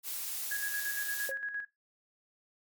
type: noise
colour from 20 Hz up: blue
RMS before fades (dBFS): -37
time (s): 0.03-1.32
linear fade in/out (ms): 50
type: tone with tremolo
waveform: sine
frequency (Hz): 1661.2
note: G#6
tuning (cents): 0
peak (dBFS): -32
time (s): 0.51-1.65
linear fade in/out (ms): 5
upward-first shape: square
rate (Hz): 8.7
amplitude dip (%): 50
type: tone with exponential decay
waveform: sine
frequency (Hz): 540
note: C#5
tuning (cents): -45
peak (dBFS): -31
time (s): 1.29-1.43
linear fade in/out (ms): 1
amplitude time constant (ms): 29
effects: noise-tail reverb RT60 0.2 s tail -17 dB re dry + MP3 96 kbps